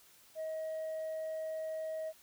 sine tone, 634 Hz, D#5, 32 cents sharp, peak -34 dBFS, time 0.35-2.13 s, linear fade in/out 50 ms, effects tanh soft clip ceiling -35 dBFS + white hiss -62 dBFS RMS until 2.22 s

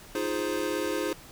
square chord, F minor seventh, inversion third, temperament equal with one note detuned, 312 / 349.2 / 415.3 / 523.3 Hz, Eb4 / F4 / Ab4 / C5, +5 / 0 / 0 / 0 cents, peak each -34 dBFS, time 0.15-1.13 s, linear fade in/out 2 ms, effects pink hiss -49 dBFS RMS until 1.31 s

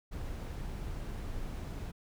brown noise, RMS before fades -39 dBFS, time 0.11-1.92 s, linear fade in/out 20 ms, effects none

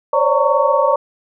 sine tone cluster, 528 / 564 / 585 / 917 / 1117 Hz, C5 / C#5 / D5 / A#5 / C#6, +16 / +30 / -7 / -29 / +13 cents, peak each -18 dBFS, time 0.13-0.96 s, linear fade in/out 5 ms, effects none

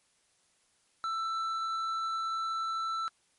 sine tone with hard clipping, 1329 Hz, E6, 14 cents sharp, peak -32 dBFS, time 1.04-3.08 s, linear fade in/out 0 ms, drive 6 dB, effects white hiss -70 dBFS RMS until 3.38 s + MP3 48 kbps

